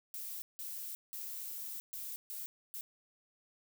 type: noise bursts at uneven times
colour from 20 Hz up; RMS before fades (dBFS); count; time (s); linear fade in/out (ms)
violet; -43; 6; 0.14-0.42 / 0.59-0.95 / 1.13-1.8 / 1.93-2.16 / 2.3-2.46 / 2.74-2.81; 0
effects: none